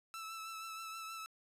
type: tone with vibrato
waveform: sawtooth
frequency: 1318.5 Hz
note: E6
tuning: in tune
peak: -40 dBFS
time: 0.14-1.26 s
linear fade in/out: 0 ms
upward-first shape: triangle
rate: 6.3 Hz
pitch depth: 28 cents each way
effects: resampled to 32000 Hz